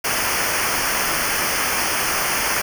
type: noise with comb filter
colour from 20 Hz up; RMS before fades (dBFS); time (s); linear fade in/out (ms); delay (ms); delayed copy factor
pink; -21; 0.04-2.62; 10; 0.26; -0.85
effects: none